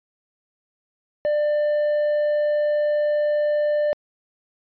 sine tone with hard clipping, 595 Hz, D5, 22 cents sharp, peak -19 dBFS, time 1.25-3.93 s, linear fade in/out 0 ms, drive 3 dB, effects resampled to 11025 Hz

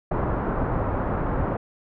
pink low-pass noise, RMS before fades -25 dBFS, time 0.11-1.57 s, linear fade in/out 5 ms, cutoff 1300 Hz, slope 24 dB/octave, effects none

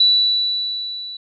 sine tone with level ramp, 3951 Hz, B7, in tune, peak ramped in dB -9 to -29 dBFS, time 0-1.17 s, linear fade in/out 5 ms, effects none

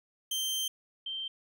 sawtooth / sine tone pair in turn, 3136 / 3136 Hz, G7 / G7, 0 / 0 cents, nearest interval unison, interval 0 cents, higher neither, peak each -27 / -34 dBFS, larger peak first, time 0.31-0.68 / 1.06-1.28 s, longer first, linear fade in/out 5 ms, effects none

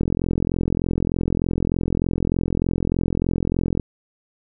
click train, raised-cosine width 3 ms, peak -8 dBFS, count 165, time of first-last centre 0.01-3.798 s, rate 43.3 Hz, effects none

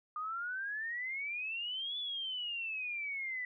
sine exponential two-way sweep, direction up then down, 1213 to 3476 to 1967 Hz, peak -36 dBFS, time 0.16-3.45 s, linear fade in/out 2 ms, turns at 1.98 s, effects none

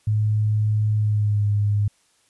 sine tone with pitch glide, 106.8 to 103.22 Hz, G#2 to G#2, +49 to -10 cents, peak -17 dBFS, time 0.07-1.88 s, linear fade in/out 5 ms, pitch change -59 cents, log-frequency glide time 0.95-1.45 s, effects white hiss -62 dBFS RMS until 2.29 s + resampled to 24000 Hz

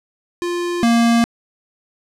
square tone pair in turn, 349.2 / 233.1 Hz, F4 / A#3, 0 / 0 cents, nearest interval perfect fifth, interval 700 cents, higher first, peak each -20 / -12 dBFS, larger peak second, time 0.42-0.83 / 0.83-1.24 s, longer neither, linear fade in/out 0 ms, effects low-pass 9000 Hz 12 dB/octave

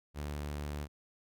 sawtooth tone, 73.42 Hz, D2, in tune, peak -33 dBFS, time 0.14-0.88 s, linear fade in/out 50 ms, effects none

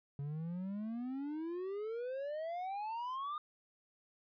triangle exponential sweep, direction up, 138.59 to 1229 Hz, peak -36 dBFS, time 0.19-3.38 s, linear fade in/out 2 ms, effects resampled to 11025 Hz

